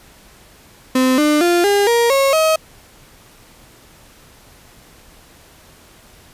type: tone with pitch steps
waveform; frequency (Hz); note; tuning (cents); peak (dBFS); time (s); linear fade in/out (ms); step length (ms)
35% pulse; 257.8 / 299.6 / 348.1 / 404.5 / 470.1 / 546.3 / 634.8; C4 / D4 / F4 / G#4 / A#4 / C#5 / D#5; -26 / +35 / -6 / -46 / +15 / -25 / +35; -10; 0.95-2.56; 5; 230
effects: pink hiss -46 dBFS RMS until 6.33 s + resampled to 32000 Hz